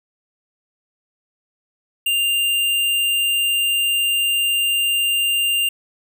square tone, 2794 Hz, F7, in tune, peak -17 dBFS, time 2.06-5.69 s, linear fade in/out 5 ms, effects none

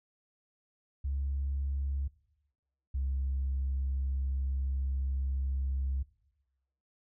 sine tone pair in turn, 69.1 / 67.13 Hz, C#2 / C2, -5 / +45 cents, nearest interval minor second, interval 50 cents, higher first, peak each -29 / -28 dBFS, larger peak second, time 1.04-2.08 / 2.94-6.03 s, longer second, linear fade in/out 10 ms, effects noise-tail reverb RT60 1.0 s tail -21 dB re dry + tanh soft clip ceiling -26 dBFS

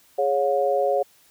sine chord, Db major, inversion second, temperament equal with one note detuned, 415.3 / 554.4 / 716.8 Hz, Ab4 / Db5 / F5, 0 / 0 / +45 cents, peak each -25 / -21 / -24 dBFS, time 0.18-1.03 s, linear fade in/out 10 ms, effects white hiss -57 dBFS RMS until 1.3 s

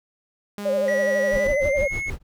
sawtooth tone, 204.3 Hz, G#3, 28 cents flat, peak -26 dBFS, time 0.58-1.47 s, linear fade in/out 0 ms
sine tone with vibrato, 563 Hz, C#5, 27 cents sharp, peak -19 dBFS, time 0.65-1.88 s, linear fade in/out 10 ms, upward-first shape sine, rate 12 Hz, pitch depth 99 cents each way
triangle tone with pitch glide, 1934 to 2183 Hz, B6 to C#7, -37 to -27 cents, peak -24 dBFS, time 0.88-2.1 s, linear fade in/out 2 ms, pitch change +210 cents, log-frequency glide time 1.3-1.94 s
brown noise with tremolo, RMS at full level -28 dBFS, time 1.31-2.23 s, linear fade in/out 50 ms, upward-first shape sine, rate 6.5 Hz, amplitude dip 100%
effects none

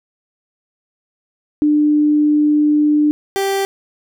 sine / 30% pulse tone pair in turn, 298.6 / 391.7 Hz, D4 / G4, +29 / -1 cents, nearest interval perfect fourth, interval 470 cents, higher second, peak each -10 / -13 dBFS, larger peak first, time 1.62-3.11 / 3.36-3.65 s, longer first, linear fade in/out 0 ms, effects none

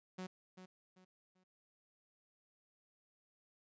sawtooth tone with echo, 185 Hz, F#3, in tune, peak -39 dBFS, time 0.18-0.27 s, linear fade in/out 10 ms, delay 390 ms, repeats 3, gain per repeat -10 dB, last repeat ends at 1.44 s, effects resampled to 16000 Hz

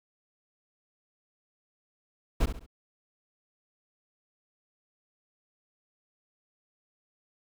brown noise with echo, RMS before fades -23 dBFS, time 2.4-2.46 s, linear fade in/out 10 ms, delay 68 ms, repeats 3, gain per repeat -9 dB, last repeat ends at 2.664 s, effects none

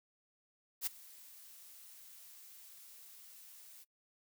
blue noise with ADSR envelope, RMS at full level -34 dBFS, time 0.81-3.85 s, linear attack 57 ms, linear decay 11 ms, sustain -22 dB, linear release 29 ms, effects noise-tail reverb RT60 0.1 s tail -23 dB re dry

